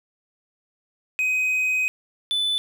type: tone pair in turn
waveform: triangle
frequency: 2515 / 3498 Hz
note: D#7 / A7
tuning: +18 / -11 cents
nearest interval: tritone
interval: 571 cents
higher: second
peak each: -18 / -19 dBFS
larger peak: first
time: 1.19-1.88 / 2.31-2.58 s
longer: first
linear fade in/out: 0 ms
effects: none